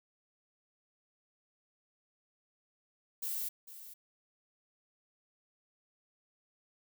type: noise with echo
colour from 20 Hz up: violet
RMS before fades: -37 dBFS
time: 3.22-3.49 s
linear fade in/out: 10 ms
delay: 450 ms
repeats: 1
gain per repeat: -13 dB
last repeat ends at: 3.94 s
effects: none